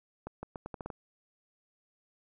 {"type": "accelerating click train", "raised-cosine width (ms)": 1, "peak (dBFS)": -25, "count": 8, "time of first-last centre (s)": [0.27, 0.902], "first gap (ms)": 160, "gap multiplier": 0.8, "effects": []}